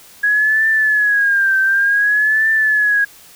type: tone with vibrato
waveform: sine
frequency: 1661.2 Hz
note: G#6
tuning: in tune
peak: -11 dBFS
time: 0.23-3.05 s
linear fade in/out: 10 ms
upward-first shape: triangle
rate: 0.55 Hz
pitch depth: 120 cents each way
effects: white hiss -43 dBFS RMS until 3.35 s